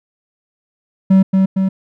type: tone with echo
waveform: triangle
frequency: 191 Hz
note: G3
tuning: 45 cents flat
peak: -4 dBFS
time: 1.1-1.23 s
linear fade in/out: 10 ms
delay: 230 ms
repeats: 2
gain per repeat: -3 dB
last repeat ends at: 1.69 s
effects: none